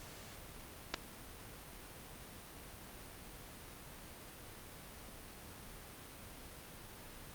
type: clicks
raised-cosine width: 0.2 ms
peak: -18 dBFS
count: 2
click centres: 0.94 / 0.943 s
effects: pink hiss -52 dBFS RMS until 7.34 s + Opus 48 kbps